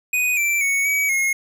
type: tone with pitch steps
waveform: square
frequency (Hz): 2488 / 2342 / 2220 / 2271 / 2158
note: D#7 / D7 / C#7 / C#7 / C#7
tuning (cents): -1 / -5 / +2 / +41 / -47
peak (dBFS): -18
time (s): 0.13-1.33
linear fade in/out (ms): 5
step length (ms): 240
effects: none